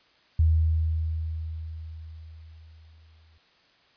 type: tone with exponential decay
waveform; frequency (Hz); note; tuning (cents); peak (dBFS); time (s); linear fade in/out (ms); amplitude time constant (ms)
sine; 80; D#2; +49; -16; 0.39-3.38; 5; 650
effects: white hiss -61 dBFS RMS until 3.96 s + resampled to 11025 Hz